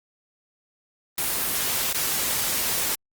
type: noise with dropouts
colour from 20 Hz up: white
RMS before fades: -25 dBFS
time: 1.18-2.95 s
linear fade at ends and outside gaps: 2 ms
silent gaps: 1.929-1.945 s
effects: Opus 24 kbps